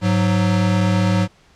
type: tone pair together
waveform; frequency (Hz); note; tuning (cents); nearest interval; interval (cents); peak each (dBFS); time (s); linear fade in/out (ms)
square; 103.4 / 184.24; G#2 / F#3; -7 / -7; minor seventh; 1000; -18; 0.01-1.28; 50
effects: pink hiss -53 dBFS RMS until 1.55 s + low-pass 6000 Hz 12 dB/octave